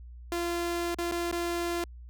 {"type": "tone with dropouts", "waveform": "sawtooth", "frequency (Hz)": 344.3, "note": "F4", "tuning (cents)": -25, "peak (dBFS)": -25, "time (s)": [0.32, 1.84], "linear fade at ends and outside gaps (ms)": 1, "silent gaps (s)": [[0.946, 0.986], [1.113, 1.12], [1.314, 1.326]], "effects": ["added 60 Hz sine -43 dBFS peak until 2.09 s"]}